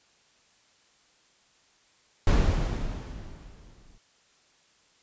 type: noise with exponential decay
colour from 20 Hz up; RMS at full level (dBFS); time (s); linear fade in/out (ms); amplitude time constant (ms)
brown; -18; 2.27-3.98; 2; 370
effects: white hiss -63 dBFS RMS until 5.02 s + resampled to 16000 Hz